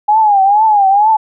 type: tone with vibrato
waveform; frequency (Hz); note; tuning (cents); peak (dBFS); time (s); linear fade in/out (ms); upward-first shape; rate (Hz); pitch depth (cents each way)
sine; 824; G#5; -14; -6; 0.08-1.17; 10; triangle; 2.2; 140
effects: none